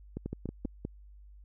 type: two click trains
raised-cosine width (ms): 3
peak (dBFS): -22 / -23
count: 4 / 4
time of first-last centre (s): 0.26-0.851 / 0.17-0.65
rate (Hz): 5.08 / 6.25
effects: added 50 Hz sine -50 dBFS peak until 1.44 s